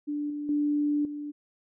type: tone with level steps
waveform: sine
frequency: 293.7 Hz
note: D4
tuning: in tune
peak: -28 / -31 / -23 / -33 dBFS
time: 0.07-1.32 s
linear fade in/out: 20 ms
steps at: 0.3 / 0.49 / 1.05 s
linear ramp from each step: 2 ms
effects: none